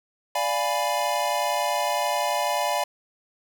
square chord, D diminished seventh, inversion none, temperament equal, 587.3 / 698.5 / 830.6 / 987.8 Hz, D5 / F5 / Ab5 / Cb6, 0 / 0 / 0 / 0 cents, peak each -29 dBFS, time 0.35-2.84 s, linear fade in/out 5 ms, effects none

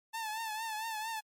sawtooth tone with vibrato, 881 Hz, A5, 2 cents sharp, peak -32 dBFS, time 0.13-1.21 s, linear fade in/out 20 ms, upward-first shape triangle, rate 4.4 Hz, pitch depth 74 cents each way, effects MP3 64 kbps

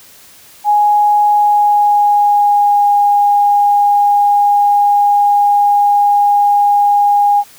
sine tone with pitch glide, 830.6 to 817.7 Hz, G#5 to G#5, 0 to -27 cents, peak -7 dBFS, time 0.64-7.44 s, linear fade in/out 50 ms, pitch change -27 cents, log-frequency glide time 1.27-2.93 s, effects white hiss -41 dBFS RMS until 7.58 s

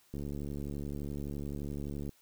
click train, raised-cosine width 3 ms, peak -27 dBFS, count 141, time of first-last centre 0.14-2.093 s, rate 71.7 Hz, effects white hiss -66 dBFS RMS until 2.21 s

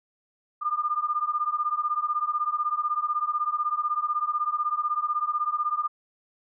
sine beating tone pair, 1200 / 1216 Hz, D6 / D#6, +37 / -40 cents, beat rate 16 Hz, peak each -27 dBFS, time 0.61-5.88 s, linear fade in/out 20 ms, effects none

